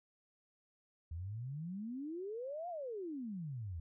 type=exponential two-way sweep; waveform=sine; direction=up then down; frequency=77.8 to 726 to 77.8 Hz; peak=-40 dBFS; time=1.11-3.8 s; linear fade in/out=5 ms; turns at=2.69 s; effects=none